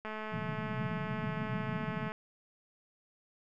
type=click train; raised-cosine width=0.5 ms; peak=-26 dBFS; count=448; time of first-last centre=0.05-2.119 s; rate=216 Hz
type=band-pass noise; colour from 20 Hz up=pink; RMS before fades=-38 dBFS; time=0.32-2.09 s; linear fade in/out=2 ms; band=120 to 220 Hz; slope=48 dB/octave
effects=none